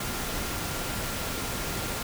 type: tone in noise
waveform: sine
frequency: 1388 Hz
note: F6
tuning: 11 cents flat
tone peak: -43 dBFS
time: 0-2.03 s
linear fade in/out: 5 ms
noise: pink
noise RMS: -32 dBFS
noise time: 0-2.03 s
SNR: -14 dB
effects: none